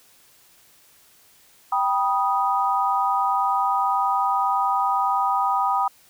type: chord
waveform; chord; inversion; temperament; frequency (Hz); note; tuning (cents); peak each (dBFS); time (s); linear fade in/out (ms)
sine; G augmented; none; equal with one note detuned; 784 / 974.2 / 1244.5; G5 / B5 / D#6; 0 / -24 / 0; -23; 1.72-5.88; 5
effects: white hiss -55 dBFS RMS until 6.09 s